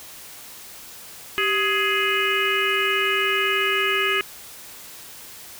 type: harmonic tone with a mistuned harmonic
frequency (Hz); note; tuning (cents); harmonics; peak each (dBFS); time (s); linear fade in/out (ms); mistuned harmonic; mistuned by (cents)
418.3; G#4; +12; 1 / 3 / 4 / 5 / 6 / 7; -26 / -26 / -26 / -26 / -26 / -26; 1.38-4.21; 0; 1; -120
effects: white hiss -41 dBFS RMS until 5.59 s